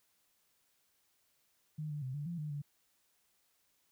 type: tone with pitch steps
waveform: sine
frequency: 153.2 / 148.2 / 129.6 / 146 / 171.4 / 151.1 / 144.7 Hz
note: D#3 / D3 / C3 / D3 / F3 / D3 / D3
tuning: -27 / +16 / -16 / -10 / -32 / +50 / -25 cents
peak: -37 dBFS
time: 1.78-2.62 s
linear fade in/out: 10 ms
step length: 120 ms
effects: white hiss -75 dBFS RMS until 3.91 s